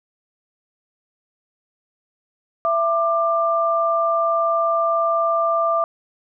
sine tone pair together, 667 / 1188.5 Hz, E5 / D6, +20 / +20 cents, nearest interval minor seventh, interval 1000 cents, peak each -19 dBFS, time 2.65-5.84 s, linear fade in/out 0 ms, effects none

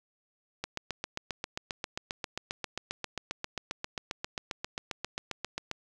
click train, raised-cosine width 0.2 ms, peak -16 dBFS, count 39, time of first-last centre 0.64-5.713 s, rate 7.49 Hz, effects none

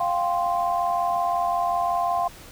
sine chord, F suspended second, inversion none, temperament equal, 698.5 / 784 / 1046.5 Hz, F5 / G5 / C6, 0 / 0 / 0 cents, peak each -23 / -28 / -26 dBFS, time 0-2.28 s, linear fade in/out 5 ms, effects pink hiss -45 dBFS RMS until 2.51 s

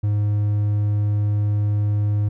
triangle tone, 103.83 Hz, G#2, in tune, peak -15 dBFS, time 0.03-2.29 s, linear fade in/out 10 ms, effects none

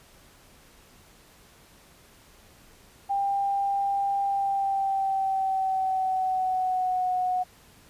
sine tone with pitch glide, 795 to 733.2 Hz, G5 to F#5, +24 to -16 cents, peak -23 dBFS, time 3.09-7.44 s, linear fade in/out 20 ms, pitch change -140 cents, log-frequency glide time 4.23-7.12 s, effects pink hiss -55 dBFS RMS until 7.89 s + resampled to 32000 Hz

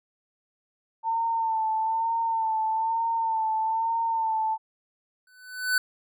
sine tone with vibrato, 897 Hz, A5, 33 cents sharp, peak -23 dBFS, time 1.03-4.58 s, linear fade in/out 50 ms, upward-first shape sine, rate 1.1 Hz, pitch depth 37 cents each way
square tone with exponential growth, 1500 Hz, F#6, 23 cents sharp, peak -19 dBFS, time 5.27-5.78 s, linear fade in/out 2 ms, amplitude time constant 110 ms
effects none

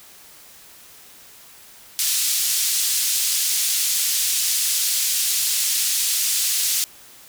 white band-pass noise, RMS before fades -21 dBFS, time 1.99-6.84 s, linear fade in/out 0 ms, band 3700 to 11000 Hz, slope 12 dB/octave, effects white hiss -46 dBFS RMS until 7.28 s

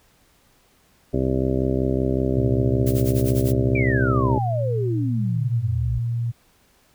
harmonic tone, 65.3 Hz, C2, 3 cents flat, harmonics 1 / 2 / 3 / 4 / 5 / 6 / 7 / 8 / 9 / 10, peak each -27 / -25 / -31 / -25 / -29 / -25 / -37 / -34 / -31 / -38 dBFS, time 1.13-4.39 s, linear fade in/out 10 ms
sine tone with pitch glide, 116.54 to 117.62 Hz, A#2 to A#2, 0 to +16 cents, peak -21 dBFS, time 2.36-6.32 s, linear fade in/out 20 ms, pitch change +16 cents, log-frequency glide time 3.63-4.61 s
blue noise with tremolo, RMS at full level -32 dBFS, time 2.86-3.53 s, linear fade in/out 10 ms, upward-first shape sine, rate 10 Hz, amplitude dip 85%
sine exponential sweep, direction down, 2400 to 57 Hz, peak -24 dBFS, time 3.75-5.99 s, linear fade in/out 5 ms
effects pink hiss -59 dBFS RMS until 6.94 s

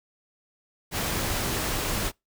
pink noise, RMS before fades -28 dBFS, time 0.91-2.12 s, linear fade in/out 50 ms, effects noise-tail reverb RT60 0.2 s tail -26 dB re dry

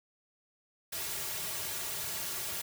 white noise with comb filter, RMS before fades -37 dBFS, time 0.92-2.62 s, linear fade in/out 10 ms, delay 3.9 ms, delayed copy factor -1, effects none

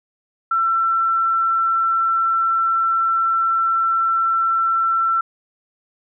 sine tone, 1344 Hz, E6, 33 cents sharp, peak -15 dBFS, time 0.51-5.21 s, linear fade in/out 5 ms, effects none

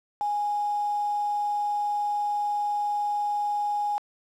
sine tone with quantisation, 827 Hz, G#5, 8 cents flat, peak -24 dBFS, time 0.21-3.98 s, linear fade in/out 0 ms, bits 7, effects low-pass 7000 Hz 12 dB/octave

